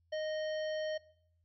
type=harmonic tone; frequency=620 Hz; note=D#5; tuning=6 cents flat; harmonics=1 / 3 / 5 / 7 / 9; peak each=-34 / -46 / -48 / -55 / -56 dBFS; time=0.12-0.98 s; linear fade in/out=10 ms; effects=noise-tail reverb RT60 0.7 s tail -22 dB re dry + added 84 Hz sine -70 dBFS peak until 1.44 s